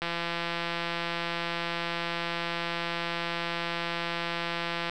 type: click train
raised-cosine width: 0.3 ms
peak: -15 dBFS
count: 830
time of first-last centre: 0.02-4.896 s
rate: 170 Hz
effects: none